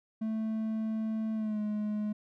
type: tone with pitch glide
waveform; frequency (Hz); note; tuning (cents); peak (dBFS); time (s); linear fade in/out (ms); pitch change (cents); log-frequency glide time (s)
triangle; 220 to 210.9; A3 to G#3; 0 to +27; -28; 0.21-2.13; 10; -73; 1.34-1.6
effects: none